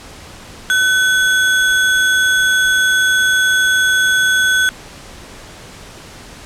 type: tone with sample-and-hold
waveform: sine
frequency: 1512 Hz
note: F#6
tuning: 37 cents sharp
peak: -10 dBFS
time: 0.7-4.69 s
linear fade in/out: 0 ms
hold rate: 4900 Hz
effects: pink hiss -36 dBFS RMS until 6.45 s + low-pass 9000 Hz 12 dB/octave